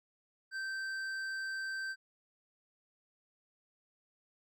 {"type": "tone with hard clipping", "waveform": "sine", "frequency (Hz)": 1557, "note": "G6", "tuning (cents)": -12, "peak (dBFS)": -38, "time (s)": [0.51, 1.96], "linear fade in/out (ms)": 50, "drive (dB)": 8, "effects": []}